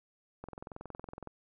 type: click train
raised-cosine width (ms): 1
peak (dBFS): -29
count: 19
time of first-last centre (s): 0.44-1.273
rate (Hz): 21.6
effects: none